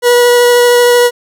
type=tone with vibrato; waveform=40% pulse; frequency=484.8 Hz; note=B4; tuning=32 cents flat; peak=-4 dBFS; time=0.02-1.11 s; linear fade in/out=50 ms; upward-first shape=triangle; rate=13 Hz; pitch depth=10 cents each way; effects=none